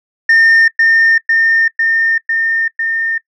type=tone with echo; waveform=sine; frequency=1816 Hz; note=A#6; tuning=46 cents flat; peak=-3 dBFS; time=0.29-0.68 s; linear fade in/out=5 ms; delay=500 ms; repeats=5; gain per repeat=-2 dB; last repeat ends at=3.18 s; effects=noise-tail reverb RT60 0.1 s tail -22 dB re dry + tanh soft clip ceiling -4 dBFS